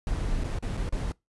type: noise with dropouts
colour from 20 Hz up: brown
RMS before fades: -29 dBFS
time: 0.07-1.12 s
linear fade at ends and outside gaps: 1 ms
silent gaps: 0.437-0.442 / 0.587-0.625 / 0.77-0.774 / 0.891-0.924 s
effects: noise-tail reverb RT60 0.2 s tail -23 dB re dry + resampled to 24000 Hz